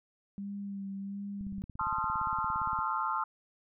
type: tone with vibrato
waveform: sine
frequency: 198.4 Hz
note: G3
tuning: 21 cents sharp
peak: -36 dBFS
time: 0.38-1.62 s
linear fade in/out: 0 ms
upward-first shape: sine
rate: 1.4 Hz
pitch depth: 25 cents each way
type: click train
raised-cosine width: 5 ms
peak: -33 dBFS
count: 25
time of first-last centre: 1.41-2.789 s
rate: 17.4 Hz
type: chord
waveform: sine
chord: F dominant seventh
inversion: first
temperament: equal with one note detuned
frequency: 880 / 1046.5 / 1244.5 / 1365.8 Hz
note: A5 / C6 / Eb6 / F6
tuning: 0 / 0 / 0 / -39 cents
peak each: -35 dBFS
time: 1.79-3.24 s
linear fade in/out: 5 ms
effects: none